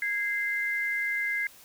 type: tone pair together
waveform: sine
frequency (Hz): 1647 / 2078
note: G#6 / C7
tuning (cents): -15 / -12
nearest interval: major third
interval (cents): 403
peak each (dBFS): -31 / -28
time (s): 0.02-1.47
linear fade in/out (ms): 2
effects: white hiss -53 dBFS RMS until 1.64 s